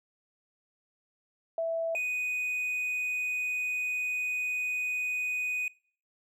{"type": "tone pair in turn", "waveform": ["sine", "triangle"], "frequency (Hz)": [659.3, 2489], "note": ["E5", "D#7"], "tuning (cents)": [0, 0], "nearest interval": "octave + major seventh", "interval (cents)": 2300, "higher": "second", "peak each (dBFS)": -27, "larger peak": "neither", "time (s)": [[1.58, 1.95], [1.95, 5.68]], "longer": "second", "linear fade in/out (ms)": 2, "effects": ["noise-tail reverb RT60 0.5 s tail -23 dB re dry"]}